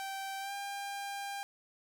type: tone with pitch glide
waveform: sawtooth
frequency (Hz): 779 to 799.5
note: G5 to G5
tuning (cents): -11 to +34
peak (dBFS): -34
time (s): 0-1.43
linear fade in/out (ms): 0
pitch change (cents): +45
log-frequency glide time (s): 0.4-0.53
effects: none